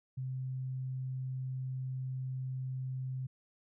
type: tone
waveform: sine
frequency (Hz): 130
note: C3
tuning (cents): -11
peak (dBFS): -35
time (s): 0.17-3.27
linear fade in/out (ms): 10
effects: none